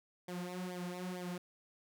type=tone with flanger; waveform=sawtooth; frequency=180 Hz; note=F#3; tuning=47 cents flat; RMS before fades=-42 dBFS; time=0.28-1.38 s; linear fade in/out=5 ms; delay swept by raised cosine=0.73 to 4.93 ms; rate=2.2 Hz; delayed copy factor=-0.85; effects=none